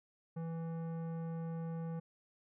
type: tone with tanh clipping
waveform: triangle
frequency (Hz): 164.81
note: E3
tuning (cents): 0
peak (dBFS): -40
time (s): 0.36-2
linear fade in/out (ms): 10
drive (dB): 18
effects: none